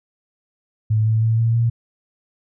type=tone with pitch steps; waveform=sine; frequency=108.8 / 110.7 / 112.64 / 114.61 / 116.61 Hz; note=A2 / A2 / A2 / A#2 / A#2; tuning=-19 / +11 / +41 / -29 / +1 cents; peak=-14 dBFS; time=0.9-1.7 s; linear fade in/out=10 ms; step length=160 ms; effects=none